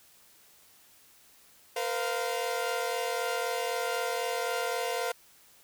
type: chord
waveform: sawtooth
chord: Bb suspended second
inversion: none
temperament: equal with one note detuned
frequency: 466.2 / 510.1 / 698.5 Hz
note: Bb4 / C5 / F5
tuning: 0 / -44 / 0 cents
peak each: -30 dBFS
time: 1.76-5.12 s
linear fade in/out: 5 ms
effects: white hiss -59 dBFS RMS until 5.63 s